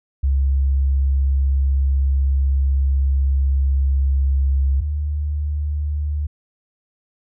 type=tone pair in turn; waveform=sine; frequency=68 / 73.98 Hz; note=C#2 / D2; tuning=-33 / +13 cents; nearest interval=minor second; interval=146 cents; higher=second; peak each=-14 / -19 dBFS; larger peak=first; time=0.23-4.81 / 4.81-6.27 s; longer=first; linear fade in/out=10 ms; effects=none